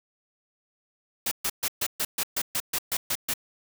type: noise bursts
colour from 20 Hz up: white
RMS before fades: -27 dBFS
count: 12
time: 1.26-3.338 s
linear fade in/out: 5 ms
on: 54 ms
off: 130 ms
effects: none